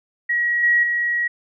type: tone with level steps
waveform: sine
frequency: 1908 Hz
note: A#6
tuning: 40 cents sharp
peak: -17 / -13 / -18 dBFS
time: 0.29-1.28 s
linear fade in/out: 10 ms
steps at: 0.63 / 0.83 s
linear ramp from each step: 5 ms
effects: none